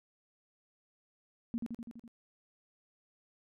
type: tone with echo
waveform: sine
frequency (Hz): 233.1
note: A#3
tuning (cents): 0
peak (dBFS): -31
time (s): 1.54-1.58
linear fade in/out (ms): 0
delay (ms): 83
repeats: 6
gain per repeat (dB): -3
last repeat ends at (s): 2.078
effects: none